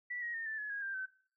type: tone with pitch steps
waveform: sine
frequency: 1959 / 1891.2 / 1825.7 / 1762.5 / 1701.5 / 1642.6 / 1585.7 / 1530.8 Hz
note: B6 / A#6 / A#6 / A6 / G#6 / G#6 / G6 / G6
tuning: -15 / +24 / -37 / +2 / +41 / -20 / +19 / -42 cents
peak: -37 dBFS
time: 0.1-1.06 s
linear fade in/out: 10 ms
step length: 120 ms
effects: noise-tail reverb RT60 0.5 s tail -19 dB re dry